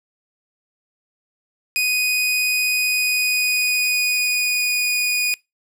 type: tone with pitch glide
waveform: sawtooth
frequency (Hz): 2489 to 2466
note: D#7 to D#7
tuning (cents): 0 to -16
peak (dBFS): -14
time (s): 1.76-5.34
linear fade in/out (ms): 0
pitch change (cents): -16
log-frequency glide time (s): 2.79-4.8
effects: noise-tail reverb RT60 0.2 s tail -24 dB re dry